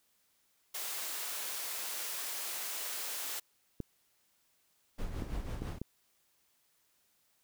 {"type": "high-pass noise", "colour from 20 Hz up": "white", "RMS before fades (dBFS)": -39, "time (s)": [0.74, 3.4], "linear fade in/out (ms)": 10, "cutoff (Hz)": 450, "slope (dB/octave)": 12}
{"type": "clicks", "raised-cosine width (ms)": 3, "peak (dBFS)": -24, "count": 4, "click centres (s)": [3.803, 5.222, 5.62, 5.816]}
{"type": "noise with tremolo", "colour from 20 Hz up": "brown", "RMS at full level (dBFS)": -36, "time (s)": [4.98, 5.79], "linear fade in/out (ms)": 10, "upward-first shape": "triangle", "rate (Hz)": 6, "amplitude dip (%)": 60}
{"effects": ["white hiss -73 dBFS RMS until 7.43 s"]}